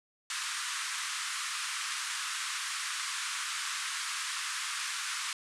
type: band-pass noise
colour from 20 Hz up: pink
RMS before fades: -36 dBFS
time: 0.3-5.33 s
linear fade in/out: 2 ms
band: 1100 to 10000 Hz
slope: 48 dB/octave
effects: none